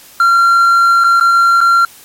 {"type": "tone with dropouts", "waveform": "triangle", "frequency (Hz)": 1375, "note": "F6", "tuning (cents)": -27, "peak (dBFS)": -4, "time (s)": [0.2, 1.85], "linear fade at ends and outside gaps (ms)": 2, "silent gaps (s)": [[1.039, 1.043], [1.199, 1.209], [1.606, 1.612]], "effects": ["white hiss -39 dBFS RMS until 2.04 s", "MP3 64 kbps"]}